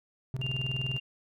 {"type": "tone with tremolo", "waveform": "triangle", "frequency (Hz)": 130, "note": "C3", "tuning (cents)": -11, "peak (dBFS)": -27, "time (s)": [0.34, 0.98], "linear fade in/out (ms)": 0, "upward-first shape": "square", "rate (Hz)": 20, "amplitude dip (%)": 75}
{"type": "tone", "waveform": "sine", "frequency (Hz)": 2794, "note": "F7", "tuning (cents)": 0, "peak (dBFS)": -33, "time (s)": [0.41, 1], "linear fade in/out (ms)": 10}
{"effects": []}